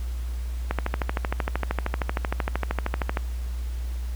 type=click train; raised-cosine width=0.5 ms; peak=-10 dBFS; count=33; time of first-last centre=0.71-3.172 s; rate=13 Hz; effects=added 60 Hz sine -27 dBFS peak until 4.15 s + pink hiss -48 dBFS RMS until 4.15 s